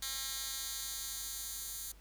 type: tone with high-pass filter sweep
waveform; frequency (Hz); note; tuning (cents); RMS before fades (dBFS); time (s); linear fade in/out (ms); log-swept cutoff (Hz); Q
10% pulse; 268.6; C4; +46; -41; 0.02-1.92; 5; 3800 to 7800; 0.81
effects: added 50 Hz sine -56 dBFS peak until 2 s + pink hiss -64 dBFS RMS until 2 s